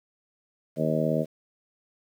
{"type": "harmonic tone", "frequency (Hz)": 78.4, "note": "D#2", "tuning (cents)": 14, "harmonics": [2, 3, 4, 5, 6, 7, 8], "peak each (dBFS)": [-28, -29, -33, -35, -32, -30, -29], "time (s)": [0.76, 1.26], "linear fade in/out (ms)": 50, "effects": ["9-bit"]}